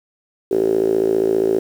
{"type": "tone with band-pass filter", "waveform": "5% pulse", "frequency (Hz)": 55, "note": "A1", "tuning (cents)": 0, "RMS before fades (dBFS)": -17, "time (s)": [0.51, 1.59], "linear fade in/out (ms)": 5, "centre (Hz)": 390, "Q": 8.1, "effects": ["7-bit"]}